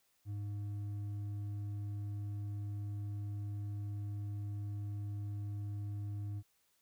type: tone with hard clipping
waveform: sine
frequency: 102.3 Hz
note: G#2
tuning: 26 cents flat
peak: -39 dBFS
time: 0.25-6.43 s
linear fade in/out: 50 ms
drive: 4 dB
effects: white hiss -75 dBFS RMS until 6.81 s